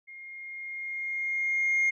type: tone with level ramp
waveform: sine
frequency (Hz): 2132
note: C7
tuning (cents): +32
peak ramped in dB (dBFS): -43 to -19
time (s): 0.07-1.91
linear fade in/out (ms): 20
effects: tanh soft clip ceiling -20 dBFS